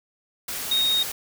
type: tone in noise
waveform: sine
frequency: 3729 Hz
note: A#7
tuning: in tune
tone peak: -19 dBFS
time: 0.71-1.03 s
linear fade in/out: 5 ms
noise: white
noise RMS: -31 dBFS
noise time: 0.48-1.12 s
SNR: +9 dB
effects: none